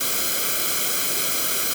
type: noise with comb filter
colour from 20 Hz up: white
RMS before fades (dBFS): -23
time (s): 0-1.74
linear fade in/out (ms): 10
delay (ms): 1.1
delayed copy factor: -0.75
effects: none